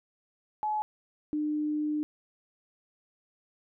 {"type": "tone pair in turn", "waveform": "sine", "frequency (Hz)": [852, 301.2], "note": ["G#5", "D4"], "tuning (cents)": [44, 44], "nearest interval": "octave + tritone", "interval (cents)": 1800, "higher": "first", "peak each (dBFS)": -27, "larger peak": "neither", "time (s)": [[0.63, 0.82], [1.33, 2.03]], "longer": "second", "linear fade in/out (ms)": 0, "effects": []}